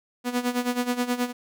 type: tone with tremolo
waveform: sawtooth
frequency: 245.6 Hz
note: B3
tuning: 9 cents flat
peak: -17 dBFS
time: 0.24-1.33 s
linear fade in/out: 50 ms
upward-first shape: sine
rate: 9.4 Hz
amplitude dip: 80%
effects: none